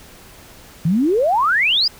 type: exponential sweep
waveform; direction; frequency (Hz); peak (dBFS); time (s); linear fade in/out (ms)
sine; up; 151.6 to 5140; -13; 0.85-1.88; 5
effects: pink hiss -43 dBFS RMS until 1.99 s